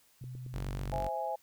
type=tone with pitch glide; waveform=sine; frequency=126.5 to 128.27 Hz; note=B2 to C3; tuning=+42 to -34 cents; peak=-40 dBFS; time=0.21-1.01 s; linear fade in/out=5 ms; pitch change=+24 cents; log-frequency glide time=0.57-0.74 s
type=click train; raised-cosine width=3 ms; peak=-37 dBFS; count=5; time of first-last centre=0.24-0.687 s; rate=8.94 Hz
type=tone; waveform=sawtooth; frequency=47.62 Hz; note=G1; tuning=49 cents flat; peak=-32 dBFS; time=0.53-1.09 s; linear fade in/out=20 ms
type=chord; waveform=sine; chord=C augmented; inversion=none; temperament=equal; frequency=523.3 / 659.3 / 830.6 Hz; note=C5 / E5 / G#5; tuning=0 / 0 / 0 cents; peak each=-39 / -37 / -35 dBFS; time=0.92-1.36 s; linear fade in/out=10 ms
effects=white hiss -66 dBFS RMS until 1.42 s